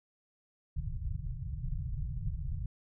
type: low-pass noise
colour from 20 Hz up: pink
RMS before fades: -36 dBFS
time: 0.76-2.66 s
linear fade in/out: 5 ms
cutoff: 160 Hz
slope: 96 dB/octave
effects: none